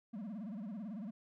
triangle tone with vibrato, 210 Hz, G#3, 19 cents sharp, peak -39 dBFS, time 0.13-1.11 s, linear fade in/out 10 ms, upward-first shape sine, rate 18 Hz, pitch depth 210 cents each way, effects none

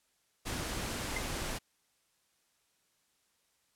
pink noise, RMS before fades -37 dBFS, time 0.45-1.59 s, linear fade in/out 20 ms
triangle tone with exponential decay, 2082 Hz, C7, 9 cents flat, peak -29 dBFS, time 1.16-1.23 s, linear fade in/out 5 ms, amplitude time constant 15 ms
effects white hiss -74 dBFS RMS until 3.75 s + low-pass 11000 Hz 12 dB/octave

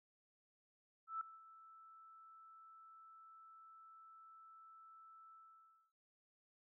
sine tone with ADSR envelope, 1318.5 Hz, E6, in tune, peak -38 dBFS, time 1.07-5.92 s, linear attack 140 ms, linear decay 3 ms, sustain -21 dB, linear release 600 ms, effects noise-tail reverb RT60 0.9 s tail -20 dB re dry

